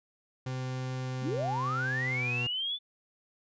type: tone with pitch glide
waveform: 40% pulse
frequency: 128.9 to 122.51 Hz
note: C3 to B2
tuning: -26 to -14 cents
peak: -32 dBFS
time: 0.46-2.47 s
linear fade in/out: 5 ms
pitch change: -88 cents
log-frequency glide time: 2.1-2.31 s
type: linear sweep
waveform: sine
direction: up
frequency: 177.8 to 3520 Hz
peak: -30 dBFS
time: 1.21-2.79 s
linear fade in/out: 50 ms
effects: resampled to 16000 Hz